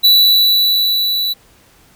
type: tone with level ramp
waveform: square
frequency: 3951 Hz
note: B7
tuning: in tune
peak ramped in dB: -6 to -16 dBFS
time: 0.03-1.34 s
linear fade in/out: 20 ms
effects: pink hiss -49 dBFS RMS until 1.95 s